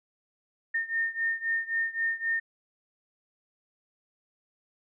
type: beating tone pair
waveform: sine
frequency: 1822 / 1825.8 Hz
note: A#6 / A#6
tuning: -40 / -36 cents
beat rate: 3.8 Hz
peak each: -29 / -31 dBFS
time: 0.74-2.4 s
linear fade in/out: 10 ms
effects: none